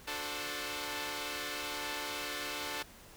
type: chord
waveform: 5% pulse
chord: D dominant seventh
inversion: none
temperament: equal with one note detuned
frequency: 293.7 / 363.2 / 440 / 523.3 Hz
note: D4 / F#4 / A4 / C5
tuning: 0 / -32 / 0 / 0 cents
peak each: -30 / -33 / -30 / -32 dBFS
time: 0.07-2.83 s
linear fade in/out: 10 ms
effects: pink hiss -55 dBFS RMS until 3.16 s